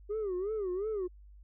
sine tone with vibrato, 397.2 Hz, G4, 23 cents sharp, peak -29 dBFS, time 0.09-1.08 s, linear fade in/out 20 ms, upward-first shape sine, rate 2.8 Hz, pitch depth 180 cents each way, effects tanh soft clip ceiling -30 dBFS + added 50 Hz sine -51 dBFS peak until 1.43 s

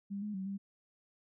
sine tone with pitch steps, 199.5 / 209.4 / 190.4 / 197.4 Hz, G3 / G#3 / F#3 / G3, +31 / +15 / +50 / +12 cents, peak -36 dBFS, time 0.1-0.58 s, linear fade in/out 20 ms, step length 120 ms, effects none

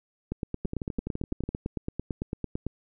two click trains, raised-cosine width 3 ms, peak -19 / -17 dBFS, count 11 / 22, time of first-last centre 0.65-1.49 / 0.32-2.666 s, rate 11.9 / 8.95 Hz, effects none

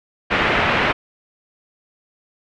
white low-pass noise, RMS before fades -18 dBFS, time 0.3-0.93 s, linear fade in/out 20 ms, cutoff 2500 Hz, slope 24 dB/octave, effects none

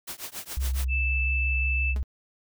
white noise with tremolo, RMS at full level -34 dBFS, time 0.07-0.85 s, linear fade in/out 10 ms, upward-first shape triangle, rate 7.2 Hz, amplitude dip 100%
sine tone with vibrato, 65.41 Hz, C2, in tune, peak -24 dBFS, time 0.57-2.03 s, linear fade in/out 0 ms, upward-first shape sine, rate 5.7 Hz, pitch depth 27 cents each way
sine tone, 2637 Hz, E7, in tune, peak -26 dBFS, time 0.88-1.95 s, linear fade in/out 50 ms
sawtooth tone with exponential decay, 210.8 Hz, G#3, 26 cents sharp, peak -32 dBFS, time 1.96-2.04 s, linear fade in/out 2 ms, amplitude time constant 16 ms
effects none

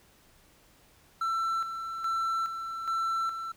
triangle tone with tremolo, 1339 Hz, E6, 27 cents sharp, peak -25 dBFS, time 1.21-3.52 s, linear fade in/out 5 ms, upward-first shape square, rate 1.2 Hz, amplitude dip 55%, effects pink hiss -61 dBFS RMS until 3.56 s

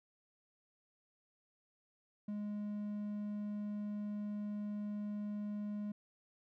triangle tone, 207.7 Hz, G#3, in tune, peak -36 dBFS, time 2.28-5.92 s, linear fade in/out 5 ms, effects none

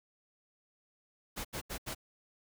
pink noise bursts, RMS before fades -39 dBFS, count 4, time 1.36-1.949 s, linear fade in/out 20 ms, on 88 ms, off 79 ms, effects none

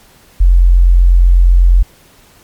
sine tone, 44.06 Hz, F1, 16 cents sharp, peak -3 dBFS, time 0.4-1.83 s, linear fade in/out 10 ms, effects pink hiss -45 dBFS RMS until 2.43 s + MP3 96 kbps

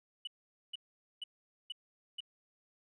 sine tone bursts, 2960 Hz, F#7, in tune, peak -36 dBFS, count 5, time 0.25-2.205 s, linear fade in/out 5 ms, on 23 ms, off 460 ms, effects tanh soft clip ceiling -36 dBFS

